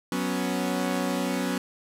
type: chord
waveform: sawtooth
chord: F# suspended fourth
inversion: none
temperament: equal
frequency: 185 / 246.9 / 277.2 Hz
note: F#3 / B3 / C#4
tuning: 0 / 0 / 0 cents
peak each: -26 dBFS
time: 0.12-1.58 s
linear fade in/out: 2 ms
effects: resampled to 32000 Hz + 8-bit